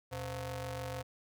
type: ring-modulated tone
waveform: sawtooth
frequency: 197.1 Hz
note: G3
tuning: 10 cents sharp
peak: -31 dBFS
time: 0.11-1.03 s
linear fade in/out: 20 ms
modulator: 319 Hz
effects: none